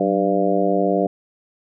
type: harmonic tone with a mistuned harmonic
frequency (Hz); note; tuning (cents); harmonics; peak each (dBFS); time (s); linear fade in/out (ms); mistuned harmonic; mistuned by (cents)
99.2; G2; +21; 2 / 3 / 4 / 5 / 6 / 7; -23 / -23 / -23 / -23 / -23 / -23; 0-1.07; 5; 2; -98
effects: none